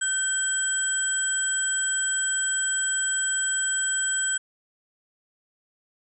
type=tone cluster; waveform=sine; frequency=1535 / 3197 / 7880 Hz; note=G6 / G7 / B8; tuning=-37 / +33 / -5 cents; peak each=-27 / -34 / -25 dBFS; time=0.01-4.38 s; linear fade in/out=10 ms; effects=none